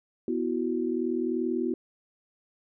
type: chord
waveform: sine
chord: B suspended fourth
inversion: none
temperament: equal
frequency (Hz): 246.9 / 329.6 / 370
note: B3 / E4 / F#4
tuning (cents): 0 / 0 / 0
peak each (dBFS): -30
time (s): 0.28-1.74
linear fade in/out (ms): 2
effects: none